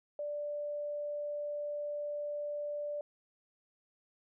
sine tone, 587.3 Hz, D5, in tune, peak -35 dBFS, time 0.19-3.01 s, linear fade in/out 2 ms, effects none

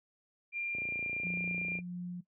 sine tone, 2390 Hz, D7, 30 cents sharp, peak -34 dBFS, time 0.52-1.81 s, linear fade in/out 50 ms
click train, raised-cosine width 2 ms, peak -33 dBFS, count 31, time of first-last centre 0.75-1.788 s, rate 28.9 Hz
sine tone with tremolo, 177.6 Hz, F3, 29 cents sharp, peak -36 dBFS, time 1.24-2.21 s, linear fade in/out 10 ms, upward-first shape sine, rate 1.6 Hz, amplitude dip 35%
effects noise-tail reverb RT60 0.1 s tail -17 dB re dry + high-pass 80 Hz 12 dB/octave

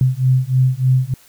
sine beating tone pair, 127.7 / 131 Hz, C3 / C3, -42 / +2 cents, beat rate 3.3 Hz, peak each -15 dBFS, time 0.01-1.14 s, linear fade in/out 2 ms, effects white hiss -49 dBFS RMS until 1.28 s

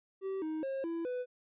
triangle tone with pitch steps, 385.5 / 313.8 / 538 / 333.5 / 497.9 Hz, G4 / D#4 / C5 / E4 / B4, -29 / +15 / +48 / +20 / +14 cents, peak -32 dBFS, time 0.21-1.26 s, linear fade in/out 50 ms, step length 210 ms, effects resampled to 8000 Hz

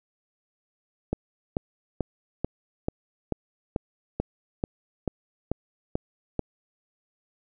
click train, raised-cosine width 2 ms, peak -12 dBFS, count 13, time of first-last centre 1.13-6.393 s, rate 2.28 Hz, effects none

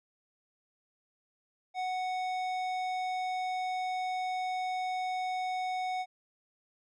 sine tone with tanh clipping, 740 Hz, F#5, in tune, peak -33 dBFS, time 1.74-6.06 s, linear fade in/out 50 ms, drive 14 dB, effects none

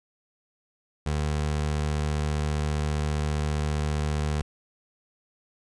25% pulse tone, 75 Hz, D2, 37 cents sharp, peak -21 dBFS, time 1.06-4.42 s, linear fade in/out 5 ms, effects resampled to 22050 Hz + 10-bit

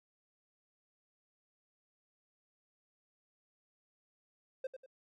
triangle tone with echo, 523.3 Hz, C5, in tune, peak -33 dBFS, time 4.64-4.67 s, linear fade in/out 5 ms, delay 96 ms, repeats 2, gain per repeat -9 dB, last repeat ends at 4.862 s, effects none

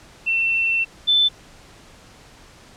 sine tone pair in turn, 2694 / 3523 Hz, E7 / A7, +37 / +1 cents, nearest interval perfect fourth, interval 464 cents, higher second, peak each -17 / -13 dBFS, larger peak second, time 0.26-0.85 / 1.07-1.29 s, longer first, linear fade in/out 20 ms, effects pink hiss -47 dBFS RMS until 2.76 s + low-pass 8000 Hz 12 dB/octave

